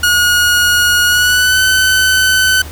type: tone with pitch glide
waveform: sawtooth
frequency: 1444 to 1516.7 Hz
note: F#6 to F#6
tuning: -43 to +42 cents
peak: -5 dBFS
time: 0.03-2.62 s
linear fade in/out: 5 ms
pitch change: +85 cents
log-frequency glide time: 1.06-1.62 s
effects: added 77 Hz sine -28 dBFS peak until 2.71 s + pink hiss -33 dBFS RMS until 2.71 s